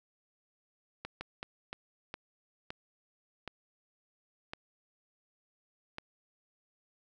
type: slowing click train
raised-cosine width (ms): 0.3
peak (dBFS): -23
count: 9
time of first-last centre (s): 1.05-5.984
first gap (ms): 160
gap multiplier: 1.37
effects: none